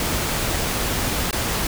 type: noise with dropouts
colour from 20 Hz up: pink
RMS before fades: -23 dBFS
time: 0-1.67 s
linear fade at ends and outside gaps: 2 ms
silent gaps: 1.311-1.328 s
effects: none